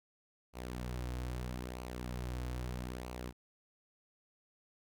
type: tone with flanger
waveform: sawtooth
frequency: 61.74 Hz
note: B1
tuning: in tune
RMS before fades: -41 dBFS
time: 0.53-3.33 s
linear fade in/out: 50 ms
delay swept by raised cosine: 0.56 to 5.16 ms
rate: 0.78 Hz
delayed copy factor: -0.5
effects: none